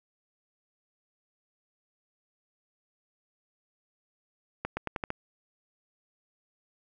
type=accelerating click train; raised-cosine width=0.5 ms; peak=-16 dBFS; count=6; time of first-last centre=4.65-5.104 s; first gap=120 ms; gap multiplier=0.86; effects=none